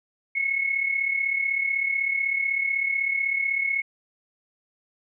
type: tone pair together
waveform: sine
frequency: 2184 / 2220 Hz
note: C#7 / C#7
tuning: -26 / +2 cents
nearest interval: unison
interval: 28 cents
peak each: -23 / -29 dBFS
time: 0.35-3.82 s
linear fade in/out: 10 ms
effects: none